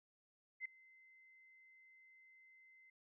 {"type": "tone with ADSR envelope", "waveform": "sine", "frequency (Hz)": 2064, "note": "C7", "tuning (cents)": -24, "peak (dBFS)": -39, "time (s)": [0.6, 2.9], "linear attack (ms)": 53, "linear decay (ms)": 4, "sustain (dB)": -24, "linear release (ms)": 4, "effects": []}